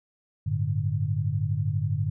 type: chord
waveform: sine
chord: G suspended second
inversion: none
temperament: just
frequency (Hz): 98 / 110.25 / 147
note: G2 / A2 / D3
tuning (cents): 0 / +4 / +2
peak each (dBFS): -28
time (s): 0.46-2.1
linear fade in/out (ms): 10
effects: none